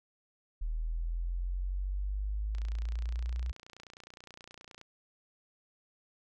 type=exponential sweep; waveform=sine; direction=up; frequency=38.89 to 61.74 Hz; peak=-31 dBFS; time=0.61-3.52 s; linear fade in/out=10 ms
type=click train; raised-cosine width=0.2 ms; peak=-32 dBFS; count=68; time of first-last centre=2.55-4.814 s; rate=29.6 Hz
effects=none